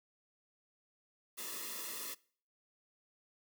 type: noise with comb filter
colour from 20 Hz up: white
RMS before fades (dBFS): -43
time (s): 1.37-2.15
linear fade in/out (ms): 20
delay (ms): 1.3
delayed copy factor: -0.9
effects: noise-tail reverb RT60 0.5 s tail -23 dB re dry + high-pass 200 Hz 12 dB/octave